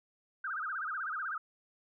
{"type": "tone with vibrato", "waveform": "sine", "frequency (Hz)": 1396.9, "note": "F6", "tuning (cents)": 0, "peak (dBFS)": -34, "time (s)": [0.44, 1.38], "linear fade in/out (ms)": 5, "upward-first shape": "sine", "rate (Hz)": 16, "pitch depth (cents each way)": 240, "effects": []}